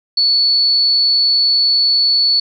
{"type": "tone", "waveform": "sine", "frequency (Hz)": 4435, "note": "C#8", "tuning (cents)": 0, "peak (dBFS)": -10, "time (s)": [0.17, 2.4], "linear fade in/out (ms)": 5, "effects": []}